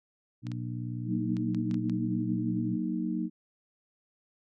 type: harmonic tone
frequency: 60 Hz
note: B1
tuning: 49 cents flat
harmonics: 2 / 3 / 4 / 5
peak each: -34 / -42 / -41 / -42 dBFS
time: 0.42-2.78 s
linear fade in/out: 50 ms
type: clicks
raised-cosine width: 0.2 ms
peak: -29 dBFS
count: 7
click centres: 0.468 / 0.517 / 1.368 / 1.547 / 1.712 / 1.743 / 1.897 s
type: chord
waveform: sine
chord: D# minor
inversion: first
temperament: equal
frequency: 185 / 233.1 / 311.1 Hz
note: F#3 / A#3 / D#4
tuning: 0 / 0 / 0 cents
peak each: -33 dBFS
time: 1.05-3.3 s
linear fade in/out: 50 ms
effects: none